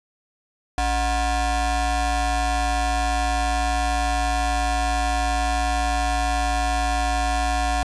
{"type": "ring-modulated tone", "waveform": "40% pulse", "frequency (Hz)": 337.3, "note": "E4", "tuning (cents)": 40, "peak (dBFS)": -16, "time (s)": [0.78, 7.83], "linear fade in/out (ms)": 0, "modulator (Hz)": 393, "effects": ["resampled to 22050 Hz", "7-bit"]}